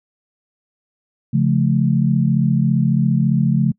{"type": "chord", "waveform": "sine", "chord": "Db augmented", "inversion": "none", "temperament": "just", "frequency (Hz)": [138.59, 173.24, 216.5], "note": ["Db3", "F3", "A3"], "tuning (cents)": [0, -14, -28], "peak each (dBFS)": [-16, -18, -18], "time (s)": [1.33, 3.72], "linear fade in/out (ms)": 10, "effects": ["noise-tail reverb RT60 0.1 s tail -26 dB re dry"]}